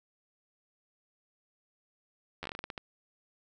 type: slowing click train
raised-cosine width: 0.3 ms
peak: -22 dBFS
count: 11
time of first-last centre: 2.43-2.778 s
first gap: 11 ms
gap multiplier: 1.24
effects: none